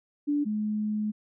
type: tone pair in turn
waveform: sine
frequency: 291.3 / 212.3 Hz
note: D4 / G#3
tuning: -14 / +38 cents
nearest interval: perfect fourth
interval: 548 cents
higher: first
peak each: -23 / -26 dBFS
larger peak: first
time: 0.27-0.45 / 0.45-1.12 s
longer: second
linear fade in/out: 20 ms
effects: none